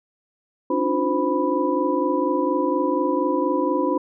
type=tone cluster; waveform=sine; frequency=281.3 / 305.5 / 356.9 / 516 / 988 Hz; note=C#4 / D#4 / F4 / C5 / B5; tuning=+26 / -32 / +38 / -24 / 0 cents; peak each=-25 dBFS; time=0.7-3.98 s; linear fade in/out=5 ms; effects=none